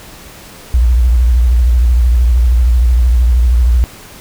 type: tone with vibrato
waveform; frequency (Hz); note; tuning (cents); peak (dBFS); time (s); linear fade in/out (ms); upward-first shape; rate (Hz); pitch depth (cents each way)
sine; 60.2; B1; -44; -6; 0.74-3.84; 0; triangle; 13; 140
effects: pink hiss -35 dBFS RMS until 4.2 s